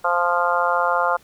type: harmonic tone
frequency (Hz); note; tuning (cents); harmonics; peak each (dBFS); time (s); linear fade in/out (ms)
174.61; F3; 0; 3 / 4 / 5 / 6 / 7 / 8; -24 / -24 / -24 / -24 / -24 / -24; 0.04-1.17; 10
effects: pink hiss -53 dBFS RMS until 1.23 s